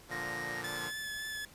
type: chord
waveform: 5% pulse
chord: Bb major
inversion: none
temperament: equal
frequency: 116.54 / 146.83 / 174.61 Hz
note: Bb2 / D3 / F3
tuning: 0 / 0 / 0 cents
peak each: -33 dBFS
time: 0.08-0.92 s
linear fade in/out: 50 ms
type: tone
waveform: triangle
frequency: 1864.7 Hz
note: A#6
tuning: in tune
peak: -36 dBFS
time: 0.11-0.62 s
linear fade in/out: 10 ms
type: tone with vibrato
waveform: sawtooth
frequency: 1728 Hz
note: A6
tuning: 32 cents flat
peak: -34 dBFS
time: 0.64-1.45 s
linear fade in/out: 2 ms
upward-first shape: sine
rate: 3.6 Hz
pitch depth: 15 cents each way
effects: pink hiss -56 dBFS RMS until 1.54 s + resampled to 32000 Hz